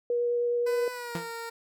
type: tone with vibrato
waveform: sine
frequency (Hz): 480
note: B4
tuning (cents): -49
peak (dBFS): -24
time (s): 0.1-0.88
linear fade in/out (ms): 2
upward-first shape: triangle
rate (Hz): 9.6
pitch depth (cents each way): 8
type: tone with pitch glide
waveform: 15% pulse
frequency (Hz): 501 to 462.1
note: B4 to A#4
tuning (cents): +25 to -15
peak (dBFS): -29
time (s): 0.66-1.5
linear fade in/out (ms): 10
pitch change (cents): -140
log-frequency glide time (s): 0.89-1.21
type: tone with exponential decay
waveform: sawtooth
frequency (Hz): 170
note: F3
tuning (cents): -46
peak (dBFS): -24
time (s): 1.15-1.32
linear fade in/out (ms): 2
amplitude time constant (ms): 35
effects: none